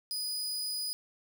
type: tone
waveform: sawtooth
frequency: 4963 Hz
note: D#8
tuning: 5 cents flat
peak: -30 dBFS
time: 0.11-0.93 s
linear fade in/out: 0 ms
effects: 10-bit